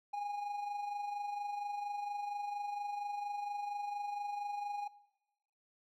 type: tone with amplitude modulation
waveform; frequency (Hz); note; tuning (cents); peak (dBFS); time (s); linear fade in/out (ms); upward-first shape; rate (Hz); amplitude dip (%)
triangle; 820; G#5; -22; -32; 0.13-4.88; 10; sine; 24.3; 45
effects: noise-tail reverb RT60 1.0 s tail -20 dB re dry + MP3 96 kbps